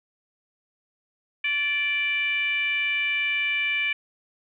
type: tone with frequency modulation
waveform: sine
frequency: 2349 Hz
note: D7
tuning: in tune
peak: -22 dBFS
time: 1.44-3.93 s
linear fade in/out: 5 ms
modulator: 606 Hz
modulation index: 0.74
effects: none